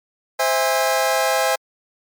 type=chord; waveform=sawtooth; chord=C augmented; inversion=none; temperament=just; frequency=523.3 / 654.1 / 817.6 Hz; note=C5 / E5 / G#5; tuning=0 / -14 / -27 cents; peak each=-17 dBFS; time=0.39-1.56 s; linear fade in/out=10 ms; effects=MP3 96 kbps